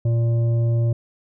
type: tone with frequency modulation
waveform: sine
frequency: 116.54 Hz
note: A#2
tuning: in tune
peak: -16 dBFS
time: 0.05-0.93 s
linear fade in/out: 5 ms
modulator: 465 Hz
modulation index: 0.28
effects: none